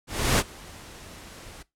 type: noise with ADSR envelope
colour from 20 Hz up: pink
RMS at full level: -20 dBFS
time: 0.07-1.63 s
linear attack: 320 ms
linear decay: 37 ms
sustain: -24 dB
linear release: 10 ms
effects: noise-tail reverb RT60 0.2 s tail -20 dB re dry + low-pass 11000 Hz 12 dB/octave